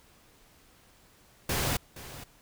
pink noise with echo, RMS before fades -29 dBFS, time 1.49-1.77 s, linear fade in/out 5 ms, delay 470 ms, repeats 1, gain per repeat -15 dB, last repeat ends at 2.24 s, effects pink hiss -60 dBFS RMS until 2.41 s

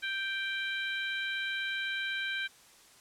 harmonic tone, 784 Hz, G5, in tune, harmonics 2 / 3 / 4 / 5, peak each -34 / -38 / -40 / -42 dBFS, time 0.02-2.48 s, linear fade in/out 20 ms, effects white hiss -58 dBFS RMS until 3 s + low-pass 10000 Hz 12 dB/octave

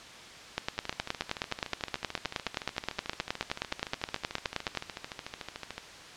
two click trains, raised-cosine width 0.2 ms, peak -11 / -19 dBFS, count 41 / 69, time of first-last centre 0.58-4.773 / 0.78-5.78 s, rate 9.54 / 13.6 Hz, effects white hiss -47 dBFS RMS until 6.16 s + low-pass 5000 Hz 12 dB/octave

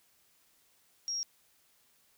sine tone, 5600 Hz, F8, 4 cents sharp, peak -32 dBFS, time 1.08-1.23 s, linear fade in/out 0 ms, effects white hiss -68 dBFS RMS until 2.17 s

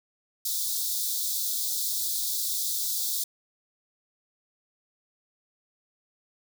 white high-pass noise, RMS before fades -29 dBFS, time 0.45-3.24 s, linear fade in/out 5 ms, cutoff 3500 Hz, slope 96 dB/octave, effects none

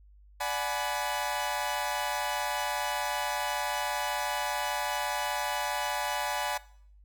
sawtooth chord, G# half-diminished seventh, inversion second, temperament equal with one note detuned, 587.3 / 740 / 845.1 / 987.8 Hz, D5 / F#5 / G#5 / B5, 0 / 0 / +30 / 0 cents, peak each -33 / -32 / -30 / -32 dBFS, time 0.4-6.58 s, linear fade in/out 10 ms, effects noise-tail reverb RT60 0.6 s tail -19 dB re dry + added 50 Hz sine -53 dBFS peak until 7.04 s

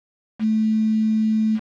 sine tone with quantisation, 218.3 Hz, A3, 13 cents flat, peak -16 dBFS, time 0.39-1.6 s, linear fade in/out 50 ms, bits 6, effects low-pass 3000 Hz 12 dB/octave

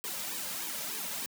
white noise with flanger, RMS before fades -37 dBFS, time 0.04-1.26 s, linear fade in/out 0 ms, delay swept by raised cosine 1.4 to 2.8 ms, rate 3.3 Hz, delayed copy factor -0.9, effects high-pass 150 Hz 12 dB/octave

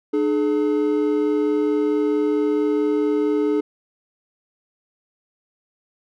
triangle tone pair together, 300.5 / 425 Hz, D4 / G#4, +40 / +40 cents, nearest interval tritone, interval 600 cents, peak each -18 dBFS, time 0.13-3.61 s, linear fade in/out 10 ms, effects none

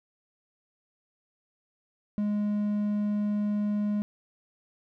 triangle tone, 207.7 Hz, G#3, in tune, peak -23 dBFS, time 2.18-4.02 s, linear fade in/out 0 ms, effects none

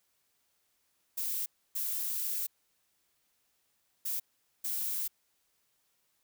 violet noise bursts at uneven times, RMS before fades -34 dBFS, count 4, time 1.17-1.46 / 1.75-2.47 / 4.05-4.2 / 4.64-5.08 s, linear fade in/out 10 ms, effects white hiss -75 dBFS RMS until 6.23 s

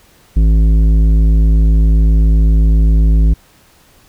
triangle tone with tanh clipping, 53.8 Hz, A1, 38 cents flat, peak -8 dBFS, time 0.36-3.34 s, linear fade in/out 10 ms, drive 15 dB, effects pink hiss -48 dBFS RMS until 4.08 s

